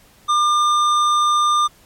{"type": "tone with hard clipping", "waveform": "triangle", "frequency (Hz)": 1200, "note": "D6", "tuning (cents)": 37, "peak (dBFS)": -15, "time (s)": [0.28, 1.68], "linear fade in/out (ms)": 20, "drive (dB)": 15, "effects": ["pink hiss -51 dBFS RMS until 1.85 s", "MP3 64 kbps"]}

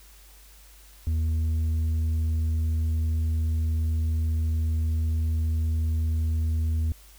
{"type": "tone with tanh clipping", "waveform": "sine", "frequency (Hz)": 80, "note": "D#2", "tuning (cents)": 49, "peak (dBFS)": -23, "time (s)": [1.07, 6.92], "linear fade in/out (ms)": 0, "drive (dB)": 4, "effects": ["added 50 Hz sine -50 dBFS peak until 7.18 s", "white hiss -54 dBFS RMS until 7.18 s"]}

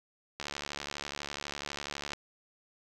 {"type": "click train", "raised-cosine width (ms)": 0.2, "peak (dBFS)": -19, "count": 126, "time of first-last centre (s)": [0.4, 2.134], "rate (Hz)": 72.1, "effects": []}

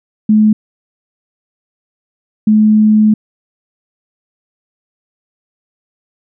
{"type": "tone pair in turn", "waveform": "sine", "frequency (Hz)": [214.4, 214.4], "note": ["A3", "A3"], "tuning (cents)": [-45, -45], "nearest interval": "unison", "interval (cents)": 0, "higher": "neither", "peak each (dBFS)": -5, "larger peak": "neither", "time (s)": [[0.29, 0.53], [2.47, 3.14]], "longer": "second", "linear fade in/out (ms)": 5, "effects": []}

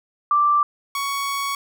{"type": "tone pair in turn", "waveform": ["sine", "sawtooth"], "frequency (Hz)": [1174.7, 1116.2], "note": ["D6", "C#6"], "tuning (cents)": [0, 12], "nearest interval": "minor second", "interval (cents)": 88, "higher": "first", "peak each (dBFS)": [-14, -19], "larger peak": "first", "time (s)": [[0.31, 0.63], [0.95, 1.55]], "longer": "second", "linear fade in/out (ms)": 2, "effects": []}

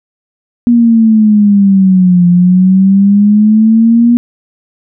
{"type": "exponential two-way sweep", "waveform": "sine", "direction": "down then up", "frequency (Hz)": [240.5, 174.61, 240.5], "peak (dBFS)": -3, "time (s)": [0.67, 4.17], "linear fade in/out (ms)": 0, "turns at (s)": 2.27, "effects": []}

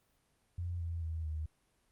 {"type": "tone with pitch steps", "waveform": "sine", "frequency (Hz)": [87.31, 84, 80.81, 77.74], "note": ["F2", "E2", "E2", "D#2"], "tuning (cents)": [0, 33, -34, -1], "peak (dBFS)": -35, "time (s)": [0.58, 1.46], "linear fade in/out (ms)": 5, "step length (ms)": 220, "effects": ["pink hiss -74 dBFS RMS until 1.91 s", "Opus 32 kbps"]}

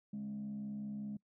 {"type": "tone with frequency modulation", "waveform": "sine", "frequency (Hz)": 208.1, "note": "G#3", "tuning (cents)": 4, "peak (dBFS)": -38, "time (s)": [0.13, 1.17], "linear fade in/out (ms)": 5, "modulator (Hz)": 65.3, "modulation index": 0.42, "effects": ["noise-tail reverb RT60 0.1 s tail -25 dB re dry", "tanh soft clip ceiling -36 dBFS"]}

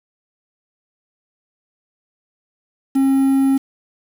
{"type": "tone with quantisation", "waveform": "triangle", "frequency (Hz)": 270.1, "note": "C#4", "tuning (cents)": -45, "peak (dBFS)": -10, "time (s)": [2.95, 3.58], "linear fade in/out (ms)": 10, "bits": 6, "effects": []}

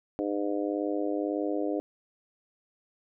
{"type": "harmonic tone", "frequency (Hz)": 101.8, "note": "G#2", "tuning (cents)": -34, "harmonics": [3, 4, 5, 6, 7], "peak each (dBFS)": [-30, -34, -34, -36, -40], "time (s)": [0.19, 1.8], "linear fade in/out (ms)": 0, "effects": []}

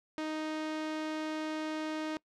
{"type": "tone", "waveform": "sawtooth", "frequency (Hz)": 311.1, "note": "D#4", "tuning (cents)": 0, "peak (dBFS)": -30, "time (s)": [0.18, 2.17], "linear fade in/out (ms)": 0, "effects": ["noise-tail reverb RT60 0.1 s tail -23 dB re dry", "low-pass 5000 Hz 12 dB/octave"]}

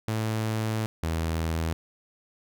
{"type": "tone pair in turn", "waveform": "sawtooth", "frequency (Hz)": [110, 81.41], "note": ["A2", "E2"], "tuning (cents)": [0, -21], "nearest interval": "perfect fourth", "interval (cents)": 521, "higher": "first", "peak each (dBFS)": -22, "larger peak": "neither", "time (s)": [[0.08, 0.86], [1.03, 1.73]], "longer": "first", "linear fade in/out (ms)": 0, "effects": []}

